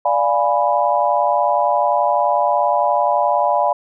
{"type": "chord", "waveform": "sine", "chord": "D diminished seventh", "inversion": "none", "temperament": "equal", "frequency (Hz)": [587.3, 698.5, 830.6, 987.8], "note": ["D5", "F5", "Ab5", "Cb6"], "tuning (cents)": [0, 0, 0, 0], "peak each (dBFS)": -19, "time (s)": [0.05, 3.73], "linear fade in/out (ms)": 5, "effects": []}